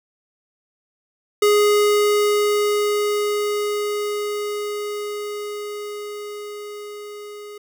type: tone with level ramp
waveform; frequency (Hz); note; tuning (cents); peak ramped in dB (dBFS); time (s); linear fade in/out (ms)
square; 415.3; G#4; 0; -13 to -35; 1.42-7.58; 5
effects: none